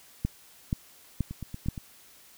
two click trains, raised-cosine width 5 ms, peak -24 / -14 dBFS, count 5 / 4, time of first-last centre 1.31-1.778 / 0.25-1.685 s, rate 8.55 / 2.09 Hz, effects white hiss -55 dBFS RMS until 2.37 s

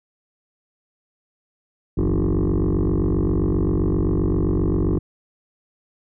sine tone with frequency modulation, 127 Hz, B2, 49 cents sharp, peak -14 dBFS, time 1.97-4.99 s, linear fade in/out 10 ms, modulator 47.6 Hz, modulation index 5.5, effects tanh soft clip ceiling -16 dBFS

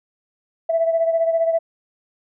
sine beating tone pair, 658 / 673 Hz, E5 / E5, -3 / +36 cents, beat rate 15 Hz, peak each -16 / -23 dBFS, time 0.69-1.59 s, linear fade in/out 10 ms, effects tanh soft clip ceiling -9 dBFS

